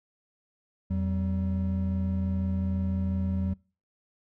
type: tone pair together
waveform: triangle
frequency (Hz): 85 / 190.82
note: F2 / G3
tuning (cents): -46 / -46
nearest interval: octave + major second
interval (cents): 1400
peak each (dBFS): -26 / -27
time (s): 0.9-3.54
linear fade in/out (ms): 10
effects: noise-tail reverb RT60 0.4 s tail -26 dB re dry